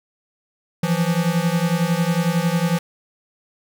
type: beating tone pair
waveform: square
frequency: 164.81 / 175.81 Hz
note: E3 / F3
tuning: 0 / +12 cents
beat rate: 11 Hz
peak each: -21 dBFS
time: 0.83-2.79 s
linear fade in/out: 5 ms
effects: none